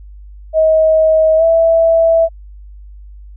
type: tone with pitch glide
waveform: sine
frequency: 634 to 658.6 Hz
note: D#5 to E5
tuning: +32 to -2 cents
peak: -7 dBFS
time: 0.53-2.29 s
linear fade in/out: 50 ms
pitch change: +66 cents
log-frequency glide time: 1.37-1.43 s
effects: added 50 Hz sine -32 dBFS peak until 3.36 s